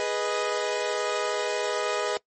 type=chord; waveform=sawtooth; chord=G# minor; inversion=none; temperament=equal with one note detuned; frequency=415.3 / 491.9 / 622.3 Hz; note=G#4 / B4 / D#5; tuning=0 / -7 / 0 cents; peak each=-26 dBFS; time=0-2.17 s; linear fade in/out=0 ms; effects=noise-tail reverb RT60 0.1 s tail -21 dB re dry + MP3 32 kbps